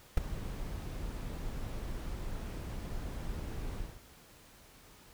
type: noise with ADSR envelope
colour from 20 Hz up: brown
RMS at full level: -23 dBFS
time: 0.17-4.02 s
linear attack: 5 ms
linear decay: 11 ms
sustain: -16 dB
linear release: 250 ms
effects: pink hiss -58 dBFS RMS until 5.13 s